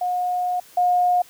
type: tone pair in turn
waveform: sine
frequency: 721 / 716.8 Hz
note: F#5 / F5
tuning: -45 / +45 cents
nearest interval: unison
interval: 10 cents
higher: first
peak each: -20 / -15 dBFS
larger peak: second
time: 0.01-0.6 / 0.77-1.22 s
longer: first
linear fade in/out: 5 ms
effects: white hiss -49 dBFS RMS until 1.29 s

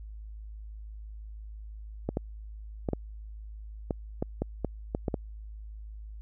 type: clicks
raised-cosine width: 2 ms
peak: -15 dBFS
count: 11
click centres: 2.09 / 2.171 / 2.888 / 2.933 / 3.908 / 4.225 / 4.42 / 4.647 / 4.949 / 5.082 / 5.142 s
effects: added 53 Hz sine -40 dBFS peak until 6.21 s

